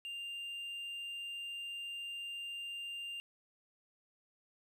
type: tone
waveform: triangle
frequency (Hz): 2794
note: F7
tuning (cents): 0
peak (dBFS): -39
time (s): 0.05-3.2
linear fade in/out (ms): 0
effects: none